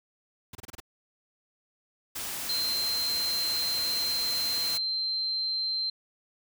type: noise bursts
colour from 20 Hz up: pink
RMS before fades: -42 dBFS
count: 6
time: 0.53-0.802 s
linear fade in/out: 5 ms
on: 22 ms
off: 28 ms
type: noise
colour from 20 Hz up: white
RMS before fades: -35 dBFS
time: 2.15-4.78 s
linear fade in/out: 10 ms
type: tone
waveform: sine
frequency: 4126 Hz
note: C8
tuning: 25 cents flat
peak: -27 dBFS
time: 2.49-5.9 s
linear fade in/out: 5 ms
effects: none